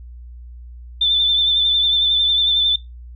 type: tone with vibrato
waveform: sine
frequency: 3540 Hz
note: A7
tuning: 10 cents sharp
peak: -13 dBFS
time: 1.01-2.76 s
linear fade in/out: 5 ms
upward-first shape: triangle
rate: 11 Hz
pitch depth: 39 cents each way
effects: noise-tail reverb RT60 0.2 s tail -19 dB re dry + added 60 Hz sine -34 dBFS peak until 3.15 s